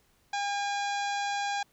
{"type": "harmonic tone with a mistuned harmonic", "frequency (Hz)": 808, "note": "G#5", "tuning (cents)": -48, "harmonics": [1, 2, 3, 4, 5, 6, 7, 8, 9], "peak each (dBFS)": [-30, -36, -40, -42, -44, -46, -47, -48, -49], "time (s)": [0.33, 1.63], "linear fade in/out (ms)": 5, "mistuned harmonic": 4, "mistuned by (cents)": 60, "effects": ["pink hiss -67 dBFS RMS until 1.72 s"]}